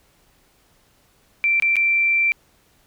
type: tone with dropouts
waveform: sine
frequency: 2349 Hz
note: D7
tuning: in tune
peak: -15 dBFS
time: 1.44-2.32 s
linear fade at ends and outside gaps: 0 ms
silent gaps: 1.599-1.623 / 1.757-1.766 s
effects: pink hiss -59 dBFS RMS until 2.86 s